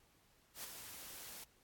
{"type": "noise with ADSR envelope", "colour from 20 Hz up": "white", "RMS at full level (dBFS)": -44, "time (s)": [0.54, 1.44], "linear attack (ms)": 98, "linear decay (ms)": 15, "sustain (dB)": -7, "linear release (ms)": 5, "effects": ["pink hiss -71 dBFS RMS until 1.63 s", "AAC 64 kbps"]}